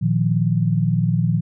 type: chord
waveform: sine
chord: Bb suspended fourth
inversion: none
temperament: just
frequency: 116.54 / 155.39 / 174.81 Hz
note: Bb2 / Eb3 / F3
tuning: 0 / -2 / +2 cents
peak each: -20 dBFS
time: 0.01-1.41 s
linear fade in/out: 20 ms
effects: none